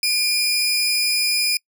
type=tone pair together; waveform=sawtooth; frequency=2402 / 5063 Hz; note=D7 / D#8; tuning=+38 / +29 cents; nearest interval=octave + minor second; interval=1291 cents; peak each=-18 / -17 dBFS; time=0.03-1.57 s; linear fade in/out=2 ms; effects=noise-tail reverb RT60 0.1 s tail -26 dB re dry